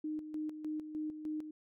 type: tone with tremolo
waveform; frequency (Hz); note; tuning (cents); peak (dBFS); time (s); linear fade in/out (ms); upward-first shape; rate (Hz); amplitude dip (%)
sine; 307.4; D#4; -21; -35; 0.04-1.51; 5; square; 3.3; 60
effects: none